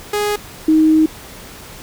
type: tone pair in turn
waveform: sawtooth / sine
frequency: 415.3 / 314 Hz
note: G#4 / D#4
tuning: 0 / +16 cents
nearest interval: perfect fourth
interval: 484 cents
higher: first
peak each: -12 / -8 dBFS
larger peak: second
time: 0.13-0.36 / 0.68-1.06 s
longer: second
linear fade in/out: 5 ms
effects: pink hiss -36 dBFS RMS until 1.82 s